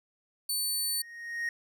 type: tone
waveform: 15% pulse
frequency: 4500 Hz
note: C#8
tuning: 25 cents sharp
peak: -22 dBFS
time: 0.49-1.02 s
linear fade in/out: 5 ms
type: tone with exponential growth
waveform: triangle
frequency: 1867 Hz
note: A#6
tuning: 2 cents sharp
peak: -26 dBFS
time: 0.57-1.49 s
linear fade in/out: 2 ms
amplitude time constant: 200 ms
effects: none